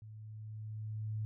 sine tone with level ramp, 108.1 Hz, A2, 30 cents flat, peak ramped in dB -48 to -34 dBFS, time 0.02-1.25 s, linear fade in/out 0 ms, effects none

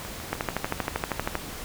two click trains, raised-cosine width 0.5 ms, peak -23 / -10 dBFS, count 8 / 14, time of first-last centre 0.05-1.109 / 0.33-1.354 s, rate 6.61 / 12.7 Hz, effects pink hiss -38 dBFS RMS until 1.64 s

